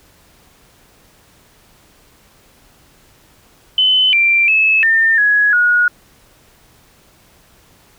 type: tone with pitch steps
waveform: sine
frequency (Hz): 3032 / 2360 / 2598 / 1806 / 1675 / 1449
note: F#7 / D7 / E7 / A6 / G#6 / F#6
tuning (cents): +42 / +8 / -26 / +45 / +14 / -37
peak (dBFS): -9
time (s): 3.78-5.88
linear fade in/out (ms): 2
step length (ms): 350
effects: pink hiss -50 dBFS RMS until 7.98 s